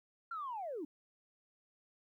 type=linear sweep; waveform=sine; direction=down; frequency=1400 to 271.2 Hz; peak=-38 dBFS; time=0.31-0.85 s; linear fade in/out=5 ms; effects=tanh soft clip ceiling -34 dBFS + 13-bit